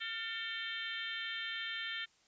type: harmonic tone with a mistuned harmonic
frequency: 448.4 Hz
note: A4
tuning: 33 cents sharp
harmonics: 3 / 4 / 5 / 6 / 7 / 8 / 9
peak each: -47 / -42 / -46 / -52 / -43 / -46 / -54 dBFS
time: 0-2.06 s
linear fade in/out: 20 ms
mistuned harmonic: 3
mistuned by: +61 cents
effects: white hiss -69 dBFS RMS until 2.27 s + resampled to 16000 Hz